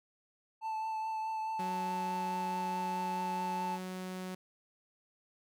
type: tone with vibrato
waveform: triangle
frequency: 880 Hz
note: A5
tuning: in tune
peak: -32 dBFS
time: 0.61-3.79 s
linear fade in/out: 50 ms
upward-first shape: triangle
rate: 4.7 Hz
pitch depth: 16 cents each way
type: tone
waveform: sawtooth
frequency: 185 Hz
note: F#3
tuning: in tune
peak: -35 dBFS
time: 1.59-4.35 s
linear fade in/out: 5 ms
effects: none